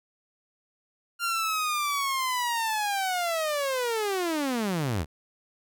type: linear sweep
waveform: sawtooth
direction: down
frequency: 1400 to 67.5 Hz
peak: -22 dBFS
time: 1.19-5.06 s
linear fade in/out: 50 ms
effects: none